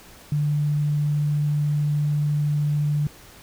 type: tone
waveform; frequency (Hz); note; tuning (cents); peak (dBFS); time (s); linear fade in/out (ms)
sine; 147.7; D3; +10; -19; 0.32-3.07; 2
effects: pink hiss -47 dBFS RMS until 3.42 s